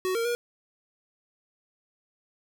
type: tone with pitch steps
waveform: square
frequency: 372 / 461.7 / 477.8 Hz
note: F#4 / A#4 / A#4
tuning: +9 / -17 / +43 cents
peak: -26 dBFS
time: 0.05-0.35 s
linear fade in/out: 0 ms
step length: 100 ms
effects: none